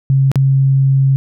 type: tone with dropouts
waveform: sine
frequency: 135.3 Hz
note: C#3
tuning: 42 cents flat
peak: -8 dBFS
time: 0.1-1.16 s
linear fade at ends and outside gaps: 0 ms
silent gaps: 0.316-0.357 s
effects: none